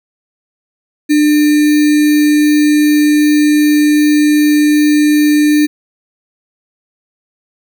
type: tone with sample-and-hold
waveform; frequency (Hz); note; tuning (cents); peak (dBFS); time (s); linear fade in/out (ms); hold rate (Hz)
sine; 298.7; D4; +29; -6; 1.09-5.67; 20; 2100
effects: none

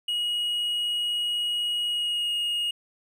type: tone with pitch glide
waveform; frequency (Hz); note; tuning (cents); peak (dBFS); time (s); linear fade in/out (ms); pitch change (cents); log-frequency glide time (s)
triangle; 2896 to 2866; F#7 to F7; -38 to +44; -23; 0.08-2.71; 5; -18; 1.87-2.34
effects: none

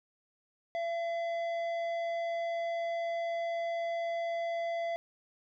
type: tone with tanh clipping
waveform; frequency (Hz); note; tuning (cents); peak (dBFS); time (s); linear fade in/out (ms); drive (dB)
sine; 676; E5; +43; -33; 0.75-4.96; 0; 10
effects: none

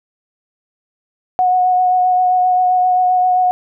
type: tone with vibrato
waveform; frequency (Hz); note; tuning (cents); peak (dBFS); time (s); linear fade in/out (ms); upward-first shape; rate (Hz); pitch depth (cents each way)
sine; 732; F#5; -19; -10; 1.39-3.51; 0; sine; 7.6; 15
effects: none

